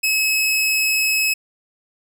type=tone; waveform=sawtooth; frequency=2574 Hz; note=E7; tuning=42 cents flat; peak=-13 dBFS; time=0.03-1.34 s; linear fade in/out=10 ms; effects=none